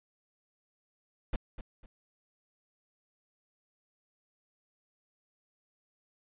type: noise with echo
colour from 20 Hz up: brown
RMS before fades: -30 dBFS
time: 1.33-1.36 s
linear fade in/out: 2 ms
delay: 250 ms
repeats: 2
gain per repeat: -11 dB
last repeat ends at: 1.86 s
effects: resampled to 8000 Hz